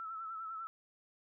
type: tone with vibrato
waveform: sine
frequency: 1318.5 Hz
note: E6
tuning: in tune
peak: -40 dBFS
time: 0-0.67 s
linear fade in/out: 0 ms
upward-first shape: triangle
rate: 10 Hz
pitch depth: 57 cents each way
effects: none